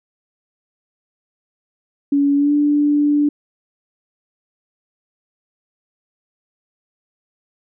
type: tone with pitch glide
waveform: sine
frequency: 283.1 to 292.7 Hz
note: C#4 to D4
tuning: +37 to -6 cents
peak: -12 dBFS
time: 2.12-3.29 s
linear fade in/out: 5 ms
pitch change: +57 cents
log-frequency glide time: 2.36-2.53 s
effects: none